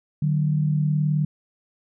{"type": "tone pair together", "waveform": "sine", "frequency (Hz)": [150.3, 189.37], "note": ["D3", "F#3"], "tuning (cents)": [40, 40], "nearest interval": "major third", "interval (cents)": 400, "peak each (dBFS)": [-19, -27], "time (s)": [0.22, 1.25], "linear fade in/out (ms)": 5, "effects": []}